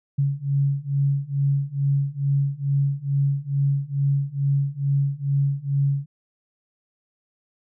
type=beating tone pair; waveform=sine; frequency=138.59 / 140.89 Hz; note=C#3 / C#3; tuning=0 / +28 cents; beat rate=2.3 Hz; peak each=-23 / -22 dBFS; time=0.18-6.06 s; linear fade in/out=10 ms; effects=none